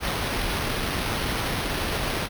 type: noise with sample-and-hold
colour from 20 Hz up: pink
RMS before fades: -27 dBFS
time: 0-2.29 s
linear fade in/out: 50 ms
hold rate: 7350 Hz
effects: none